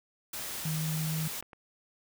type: noise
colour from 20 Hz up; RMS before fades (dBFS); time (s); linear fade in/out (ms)
white; -38; 0.33-1.41; 5
type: clicks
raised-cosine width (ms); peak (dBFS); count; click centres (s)
0.5; -33; 9; 0.396 / 0.511 / 0.566 / 0.675 / 1.013 / 1.254 / 1.334 / 1.426 / 1.532
type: tone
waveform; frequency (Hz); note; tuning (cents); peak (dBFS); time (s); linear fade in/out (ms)
sine; 157.6; D#3; +23; -30; 0.65-1.28; 5
effects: none

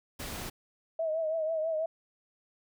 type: noise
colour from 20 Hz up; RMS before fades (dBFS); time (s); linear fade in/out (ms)
pink; -39; 0.19-0.5; 10
type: tone with vibrato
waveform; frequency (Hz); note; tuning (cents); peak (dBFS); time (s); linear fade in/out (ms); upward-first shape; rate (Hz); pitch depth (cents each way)
sine; 639; D#5; +46; -28; 0.99-1.86; 5; triangle; 6.1; 67
effects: none

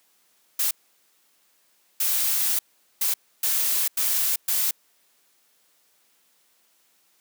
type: noise bursts at uneven times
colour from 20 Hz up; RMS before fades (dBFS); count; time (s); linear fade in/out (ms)
blue; -23; 6; 0.59-0.71 / 2-2.59 / 3.01-3.14 / 3.43-3.88 / 3.97-4.36 / 4.48-4.71; 5
effects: white hiss -64 dBFS RMS until 7.2 s + high-pass 200 Hz 12 dB/octave

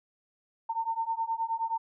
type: beating tone pair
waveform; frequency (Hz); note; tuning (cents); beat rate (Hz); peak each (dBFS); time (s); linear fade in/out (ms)
sine; 902 / 911.5; A5 / A#5; +43 / -39; 9.5; -32 / -31; 0.69-1.78; 10
effects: none

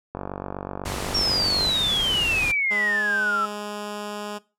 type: click train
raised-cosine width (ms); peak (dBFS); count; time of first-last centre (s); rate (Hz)
1; -16; 75; 0.15-1.692; 48
type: noise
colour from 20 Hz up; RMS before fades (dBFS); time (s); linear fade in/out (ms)
pink; -30; 0.85-2.52; 10
type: exponential sweep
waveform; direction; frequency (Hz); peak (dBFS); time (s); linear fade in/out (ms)
sine; down; 5600 to 1300; -20; 1.14-3.46; 10
type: tone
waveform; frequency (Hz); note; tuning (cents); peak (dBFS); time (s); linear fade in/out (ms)
10% pulse; 207.7; G#3; 0; -22; 2.7-4.39; 20
effects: noise-tail reverb RT60 0.3 s tail -20 dB re dry + low-pass 11000 Hz 12 dB/octave

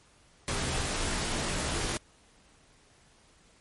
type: noise with comb filter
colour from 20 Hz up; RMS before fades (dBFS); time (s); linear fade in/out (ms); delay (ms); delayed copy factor
pink; -31; 0.48-1.97; 0; 19; -0.7
effects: pink hiss -61 dBFS RMS until 3.6 s + MP3 48 kbps

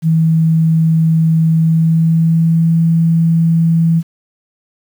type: tone with pitch glide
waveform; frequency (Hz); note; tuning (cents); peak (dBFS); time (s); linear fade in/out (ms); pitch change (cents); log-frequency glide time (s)
sine; 161.6 to 165; E3 to E3; -34 to +2; -8; 0.02-4.03; 50; +36; 1.51-2.75
effects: 7-bit

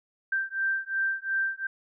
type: beating tone pair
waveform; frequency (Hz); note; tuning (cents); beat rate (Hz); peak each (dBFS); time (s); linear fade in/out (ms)
sine; 1568 / 1570.8; G6 / G6; 0 / +3; 2.8; -29; 0.32-1.67; 5
effects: none

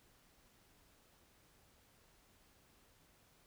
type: silence
effects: pink hiss -69 dBFS RMS until 3.46 s

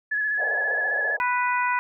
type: tone with vibrato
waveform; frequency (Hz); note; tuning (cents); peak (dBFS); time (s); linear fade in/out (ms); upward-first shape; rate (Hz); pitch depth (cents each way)
sine; 1700; G#6; +40; -22; 0.11-1.17; 10; square; 15; 25
type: band-pass noise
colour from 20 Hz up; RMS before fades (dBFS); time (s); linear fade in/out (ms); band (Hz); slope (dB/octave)
white; -33; 0.37-1.2; 50; 470 to 780; 48
type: harmonic tone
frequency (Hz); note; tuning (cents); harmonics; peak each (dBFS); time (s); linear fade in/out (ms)
493.8; B4; 0; 2 / 3 / 4 / 5; -23 / -27 / -29 / -31; 1.2-1.79; 0
effects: none

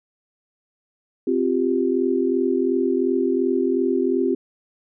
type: chord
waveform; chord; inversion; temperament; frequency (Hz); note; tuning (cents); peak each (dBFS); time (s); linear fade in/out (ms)
sine; C suspended fourth; none; equal; 261.6 / 349.2 / 392; C4 / F4 / G4; 0 / 0 / 0; -22; 1.27-4.35; 5
effects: none

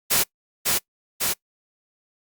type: noise with echo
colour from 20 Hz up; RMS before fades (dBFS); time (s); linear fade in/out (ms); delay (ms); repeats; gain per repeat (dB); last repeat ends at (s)
white; -19; 0.1-0.24; 20; 550; 2; -2; 1.34
effects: noise-tail reverb RT60 0.1 s tail -24 dB re dry + Opus 48 kbps

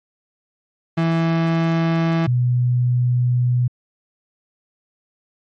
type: tone pair in turn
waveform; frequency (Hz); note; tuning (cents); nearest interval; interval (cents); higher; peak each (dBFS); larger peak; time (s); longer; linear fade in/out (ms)
35% pulse / sine; 164.81 / 123.47; E3 / B2; 0 / 0; perfect fourth; 500; first; -14; neither; 0.97-2.27 / 2.27-3.68; second; 10
effects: low-pass 3000 Hz 12 dB/octave + MP3 48 kbps

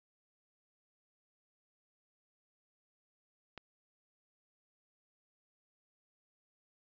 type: click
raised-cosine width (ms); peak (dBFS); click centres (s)
0.3; -29; 3.577
effects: resampled to 16000 Hz

